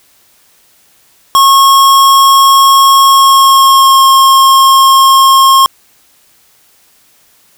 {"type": "tone with pitch glide", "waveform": "square", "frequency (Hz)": [1090, 1075.6], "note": ["C#6", "C6"], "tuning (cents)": [-29, 47], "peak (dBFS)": -3, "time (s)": [1.35, 5.66], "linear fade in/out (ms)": 0, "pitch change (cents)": -24, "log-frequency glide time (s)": [3.06, 4.05], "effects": ["white hiss -48 dBFS RMS until 7.57 s"]}